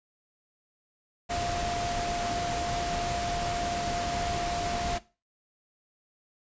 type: tone in noise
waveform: sine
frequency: 698 Hz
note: F5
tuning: 1 cent flat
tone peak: -30 dBFS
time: 1.29-4.99 s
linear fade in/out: 20 ms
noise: pink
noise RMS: -33 dBFS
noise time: 1.29-4.99 s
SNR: 0 dB
effects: noise-tail reverb RT60 0.3 s tail -18 dB re dry + resampled to 16000 Hz